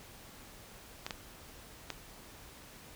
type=clicks; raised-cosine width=0.2 ms; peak=-19 dBFS; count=3; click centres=1.065 / 1.108 / 1.903 s; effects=pink hiss -53 dBFS RMS until 2.95 s